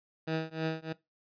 15% pulse tone with tremolo, 160 Hz, D#3, 49 cents sharp, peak -22 dBFS, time 0.27-0.93 s, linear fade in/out 10 ms, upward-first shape triangle, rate 3.2 Hz, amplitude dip 100%, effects noise-tail reverb RT60 0.2 s tail -19 dB re dry + resampled to 11025 Hz

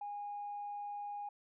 sine tone, 820 Hz, G#5, 22 cents flat, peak -39 dBFS, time 0.01-1.29 s, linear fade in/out 5 ms, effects tanh soft clip ceiling -35 dBFS

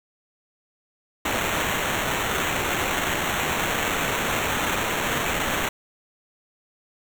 white noise with sample-and-hold, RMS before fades -25 dBFS, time 1.25-5.69 s, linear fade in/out 5 ms, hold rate 4900 Hz, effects none

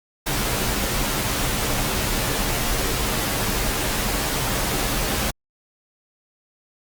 pink noise with comb filter, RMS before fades -23 dBFS, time 0.26-5.31 s, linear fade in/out 10 ms, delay 12 ms, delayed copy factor -0.55, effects Opus 48 kbps

